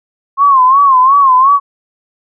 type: tone with vibrato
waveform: sine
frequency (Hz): 1073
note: C6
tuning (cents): +43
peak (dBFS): -4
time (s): 0.37-1.6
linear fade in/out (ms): 50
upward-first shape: sine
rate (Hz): 2.8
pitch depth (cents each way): 110
effects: none